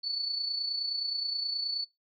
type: tone with amplitude modulation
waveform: sine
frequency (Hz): 4460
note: C#8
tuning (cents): +10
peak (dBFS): -27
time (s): 0.03-1.85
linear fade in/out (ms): 20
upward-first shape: sine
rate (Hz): 29.5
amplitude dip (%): 55
effects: noise-tail reverb RT60 0.2 s tail -21 dB re dry + MP3 48 kbps